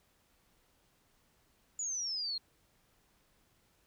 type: exponential sweep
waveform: sine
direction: down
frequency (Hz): 7000 to 4186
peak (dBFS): -34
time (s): 1.79-2.38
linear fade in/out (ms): 5
effects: pink hiss -71 dBFS RMS until 3.86 s